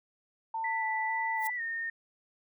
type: tone with vibrato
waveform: sine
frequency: 890 Hz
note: A5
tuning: 20 cents sharp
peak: -31 dBFS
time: 0.54-1.5 s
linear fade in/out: 5 ms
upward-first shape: square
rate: 1.8 Hz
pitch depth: 16 cents each way
type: tone with pitch glide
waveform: sine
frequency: 1975.5 to 1832.6 Hz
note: B6 to A#6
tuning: 0 to -30 cents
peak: -32 dBFS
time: 0.64-1.9 s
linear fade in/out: 5 ms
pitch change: -130 cents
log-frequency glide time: 1.56-1.61 s
type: noise with exponential growth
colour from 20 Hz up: violet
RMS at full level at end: -36 dBFS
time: 1.35-1.47 s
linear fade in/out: 0 ms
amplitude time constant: 25 ms
effects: none